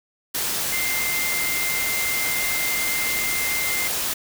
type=tone in noise; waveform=sine; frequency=2093 Hz; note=C7; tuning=in tune; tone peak=-25 dBFS; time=0.72-3.88 s; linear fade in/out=10 ms; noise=white; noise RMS=-25 dBFS; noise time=0.34-4.14 s; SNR=-3 dB; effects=none